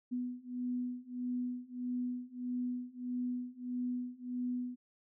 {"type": "beating tone pair", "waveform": "sine", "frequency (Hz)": [246.9, 248.5], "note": ["B3", "B3"], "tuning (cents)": [0, 11], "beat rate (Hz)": 1.6, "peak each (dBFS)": [-39, -38], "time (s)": [0.11, 4.76], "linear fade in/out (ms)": 20, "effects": []}